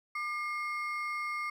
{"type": "ring-modulated tone", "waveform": "triangle", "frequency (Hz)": 1671, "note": "G#6", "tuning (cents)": 10, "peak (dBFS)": -28, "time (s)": [0.15, 1.5], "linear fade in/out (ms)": 5, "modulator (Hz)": 471, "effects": []}